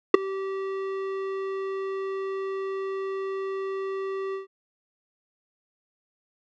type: tone with ADSR envelope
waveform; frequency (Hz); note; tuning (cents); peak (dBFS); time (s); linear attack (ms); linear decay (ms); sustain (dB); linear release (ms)
square; 387; G4; -22; -5; 0.14-4.47; 4; 9; -24; 130
effects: low-pass 2000 Hz 12 dB/octave